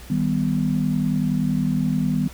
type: chord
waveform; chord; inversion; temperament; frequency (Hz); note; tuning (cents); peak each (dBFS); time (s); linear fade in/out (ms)
sine; Eb augmented; none; equal with one note detuned; 156.74 / 196 / 246.9; Eb3 / G3 / B3; +13 / 0 / 0; -23; 0.1-2.28; 5
effects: added 60 Hz sine -40 dBFS peak until 2.33 s + pink hiss -44 dBFS RMS until 2.33 s